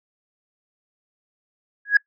sine tone with exponential growth, 1661.2 Hz, G#6, in tune, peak -6 dBFS, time 1.85-1.97 s, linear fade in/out 5 ms, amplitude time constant 24 ms, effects noise-tail reverb RT60 0.1 s tail -23 dB re dry + tanh soft clip ceiling -6 dBFS

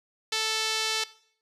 sawtooth tone with band-pass filter, 440 Hz, A4, in tune, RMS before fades -28 dBFS, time 0.32-1.04 s, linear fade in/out 5 ms, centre 4200 Hz, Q 1.5, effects noise-tail reverb RT60 0.6 s tail -19 dB re dry + resampled to 32000 Hz

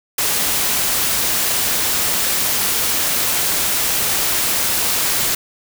white noise, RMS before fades -18 dBFS, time 0.18-5.35 s, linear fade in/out 5 ms, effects none

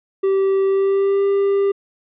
triangle tone with pitch glide, 388 to 397.1 Hz, G4 to G4, -18 to +22 cents, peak -12 dBFS, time 0.23-1.72 s, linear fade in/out 10 ms, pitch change +40 cents, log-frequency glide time 0.66-1.24 s, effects resampled to 8000 Hz

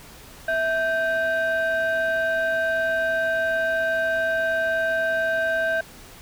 sine tone pair together, 653.5 / 1562 Hz, E5 / G6, -15 / -7 cents, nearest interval octave + minor third, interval 1508 cents, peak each -21 dBFS, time 0.48-5.81 s, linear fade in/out 5 ms, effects tanh soft clip ceiling -17 dBFS + pink hiss -45 dBFS RMS until 6.21 s

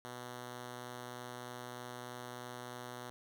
5% pulse tone, 123.2 Hz, B2, 4 cents flat, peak -33 dBFS, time 0.05-3.1 s, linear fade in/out 0 ms, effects none

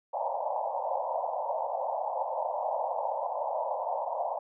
white band-pass noise, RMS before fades -32 dBFS, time 0.13-4.39 s, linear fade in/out 5 ms, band 530 to 960 Hz, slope 96 dB/octave, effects none

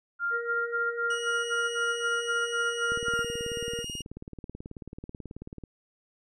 sine tone bursts, 1396.9 Hz, F6, in tune, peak -26 dBFS, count 12, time 0.19-3.258 s, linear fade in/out 50 ms, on 230 ms, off 28 ms
harmonic tone, 470.7 Hz, A#4, 17 cents sharp, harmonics 1 / 3 / 4, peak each -33 / -43 / -45 dBFS, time 0.3-3.85 s, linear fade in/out 50 ms
sawtooth tone with pitch glide, 2900 to 2858 Hz, F#7 to F7, -35 to +39 cents, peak -32 dBFS, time 1.1-4.02 s, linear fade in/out 5 ms, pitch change -26 cents, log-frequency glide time 3.11-3.17 s
click train, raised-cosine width 3 ms, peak -27 dBFS, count 51, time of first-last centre 2.92-5.637 s, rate 18.4 Hz
effects resampled to 24000 Hz

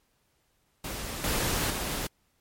pink noise with level steps, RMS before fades -36 / -28 / -32 dBFS, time 0.84-2.07 s, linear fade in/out 5 ms, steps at 1.24 / 1.7 s, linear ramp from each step 2 ms, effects pink hiss -71 dBFS RMS until 2.4 s + MP3 64 kbps

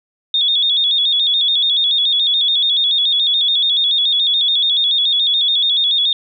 sine tone with vibrato, 3520 Hz, A7, in tune, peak -12 dBFS, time 0.34-6.13 s, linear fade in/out 2 ms, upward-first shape square, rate 7 Hz, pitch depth 69 cents each way, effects none

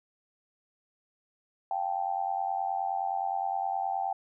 sine tone with amplitude modulation, 780 Hz, G5, 9 cents flat, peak -24 dBFS, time 1.71-4.13 s, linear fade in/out 2 ms, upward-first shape sine, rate 89.6 Hz, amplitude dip 90%, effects none

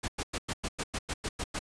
pink noise bursts, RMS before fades -33 dBFS, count 11, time 0.03-1.592 s, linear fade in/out 10 ms, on 52 ms, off 99 ms, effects resampled to 22050 Hz

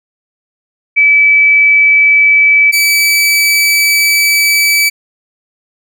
sine / sawtooth tone pair in turn, 2301 / 2301 Hz, D7 / D7, -36 / -36 cents, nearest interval unison, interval 0 cents, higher neither, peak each -4 dBFS, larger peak neither, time 0.96-2.72 / 2.72-4.9 s, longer second, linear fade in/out 20 ms, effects none

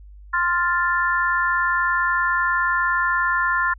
sine chord, F major, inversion second, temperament equal, 1046.5 / 1396.9 / 1760 Hz, C6 / F6 / A6, 0 / 0 / 0 cents, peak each -22 dBFS, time 0.33-3.74 s, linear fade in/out 10 ms, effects added 50 Hz sine -40 dBFS peak until 3.78 s

